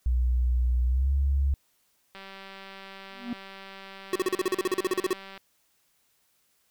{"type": "tone with pitch glide", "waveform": "sine", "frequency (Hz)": [61.4, 68.92], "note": ["B1", "C#2"], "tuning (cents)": [-9, -9], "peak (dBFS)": -21, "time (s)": [0.06, 1.54], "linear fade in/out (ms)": 0, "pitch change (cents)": 200, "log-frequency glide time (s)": [0.86, 1.12]}
{"type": "click train", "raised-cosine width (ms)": 0.3, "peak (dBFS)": -28, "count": 627, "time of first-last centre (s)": [2.15, 5.377], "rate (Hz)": 194}
{"type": "tone with exponential growth", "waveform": "triangle", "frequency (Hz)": 240, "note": "B3", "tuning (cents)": -49, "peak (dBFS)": -24, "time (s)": [3.1, 3.33], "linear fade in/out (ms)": 2, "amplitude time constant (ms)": 50}
{"type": "tone bursts", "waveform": "square", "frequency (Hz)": 370, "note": "F#4", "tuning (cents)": 0, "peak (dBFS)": -23, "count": 16, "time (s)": [4.13, 5.131], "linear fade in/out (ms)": 2, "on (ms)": 26, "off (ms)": 39}
{"effects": ["white hiss -69 dBFS RMS until 6.7 s"]}